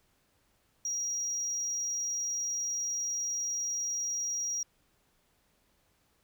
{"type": "tone", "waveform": "sine", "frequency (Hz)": 5710, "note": "F8", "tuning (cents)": 37, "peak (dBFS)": -29, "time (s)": [0.85, 4.63], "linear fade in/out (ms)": 2, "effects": ["tanh soft clip ceiling -28 dBFS", "pink hiss -71 dBFS RMS until 6.23 s"]}